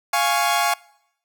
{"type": "chord", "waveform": "sawtooth", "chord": "Db major", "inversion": "first", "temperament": "equal", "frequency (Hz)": [698.5, 830.6, 1108.7], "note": ["F5", "Ab5", "Db6"], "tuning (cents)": [0, 0, 0], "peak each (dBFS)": [-18, -18, -19], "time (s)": [0.13, 0.74], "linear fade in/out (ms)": 5, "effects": ["noise-tail reverb RT60 0.8 s tail -24 dB re dry"]}